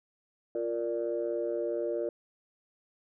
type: chord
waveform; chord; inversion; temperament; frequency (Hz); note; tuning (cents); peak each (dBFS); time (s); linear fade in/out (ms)
sine; Bb major; second; equal; 349.2 / 466.2 / 587.3; F4 / Bb4 / D5; 0 / 0 / 0; -33; 0.55-2.09; 2
effects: tanh soft clip ceiling -21 dBFS